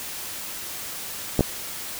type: clicks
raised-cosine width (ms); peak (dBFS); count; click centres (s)
2; -5; 2; 1.393 / 1.408
effects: white hiss -34 dBFS RMS until 1.99 s